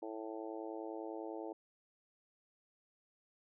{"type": "harmonic tone", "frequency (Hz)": 110, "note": "A2", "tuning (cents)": 0, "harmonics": [3, 4, 5, 6, 7, 8], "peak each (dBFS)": [-45, -47, -49, -51, -52, -53], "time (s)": [0.02, 1.53], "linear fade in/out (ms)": 5, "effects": []}